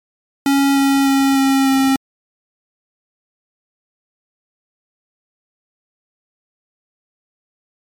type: tone with pitch steps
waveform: square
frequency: 277.2 / 275 / 272.8 / 270.6 / 268.4 Hz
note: C#4 / C#4 / C#4 / C#4 / C4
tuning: 0 / -14 / -28 / -42 / +44 cents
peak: -12 dBFS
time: 0.46-1.96 s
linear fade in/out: 2 ms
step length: 300 ms
effects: MP3 96 kbps